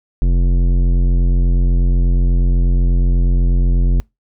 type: tone with tanh clipping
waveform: sine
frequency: 44.12 Hz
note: F1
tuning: 18 cents sharp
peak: -12 dBFS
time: 0.22-4 s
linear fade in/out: 0 ms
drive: 14 dB
effects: noise-tail reverb RT60 0.2 s tail -26 dB re dry